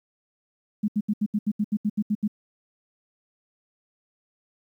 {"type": "tone bursts", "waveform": "sine", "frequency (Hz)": 209.7, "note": "G#3", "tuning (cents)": 17, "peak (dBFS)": -20, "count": 12, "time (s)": [0.83, 2.279], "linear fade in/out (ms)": 10, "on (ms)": 52, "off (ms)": 75, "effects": ["10-bit"]}